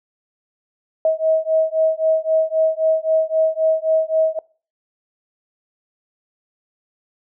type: beating tone pair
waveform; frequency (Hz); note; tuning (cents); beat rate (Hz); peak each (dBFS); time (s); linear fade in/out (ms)
sine; 636 / 639.8; D#5 / D#5; +38 / +48; 3.8; -18; 1.05-4.39; 2
effects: noise-tail reverb RT60 0.4 s tail -23 dB re dry